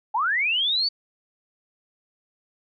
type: linear sweep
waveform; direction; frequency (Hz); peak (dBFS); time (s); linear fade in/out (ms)
sine; up; 798 to 4600; -20; 0.14-0.89; 10
effects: none